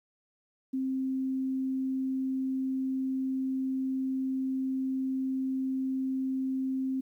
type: tone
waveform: sine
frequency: 263.5 Hz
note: C4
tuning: 12 cents sharp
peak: -28 dBFS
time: 0.73-7.01 s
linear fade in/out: 10 ms
effects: 11-bit